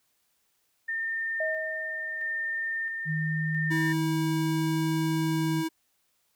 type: tone with tremolo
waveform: sine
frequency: 1811 Hz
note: A6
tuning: 49 cents sharp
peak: -28 dBFS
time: 0.88-3.93 s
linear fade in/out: 10 ms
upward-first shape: square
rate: 0.75 Hz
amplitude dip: 30%
type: tone with exponential decay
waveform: sine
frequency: 632 Hz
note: D#5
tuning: 27 cents sharp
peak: -27 dBFS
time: 1.4-2.88 s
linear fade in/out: 5 ms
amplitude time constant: 320 ms
type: tone with vibrato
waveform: sine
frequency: 156 Hz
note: D#3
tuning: 5 cents sharp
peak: -27 dBFS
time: 3.05-5.64 s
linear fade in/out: 50 ms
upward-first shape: sine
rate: 0.6 Hz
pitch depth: 10 cents each way
type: tone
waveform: square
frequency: 322.2 Hz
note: E4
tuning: 39 cents flat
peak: -28 dBFS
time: 3.7-5.69 s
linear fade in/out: 20 ms
effects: white hiss -72 dBFS RMS until 6.35 s